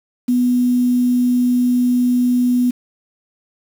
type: tone with quantisation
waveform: sine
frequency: 246.9 Hz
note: B3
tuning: in tune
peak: -12 dBFS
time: 0.28-2.71 s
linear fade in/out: 10 ms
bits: 6
effects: none